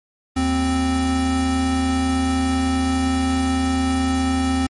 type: tone pair together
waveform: square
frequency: 77.24 / 261.6 Hz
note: D#2 / C4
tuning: -12 / 0 cents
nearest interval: octave + major sixth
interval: 2112 cents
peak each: -24 / -19 dBFS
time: 0.36-4.67 s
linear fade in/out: 10 ms
effects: MP3 48 kbps